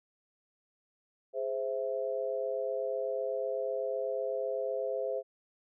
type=chord; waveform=sine; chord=Ab augmented; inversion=none; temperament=equal; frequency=415.3 / 523.3 / 659.3 Hz; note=Ab4 / C5 / E5; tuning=0 / 0 / 0 cents; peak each=-37 / -33 / -37 dBFS; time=1.33-5.23 s; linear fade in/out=50 ms; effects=none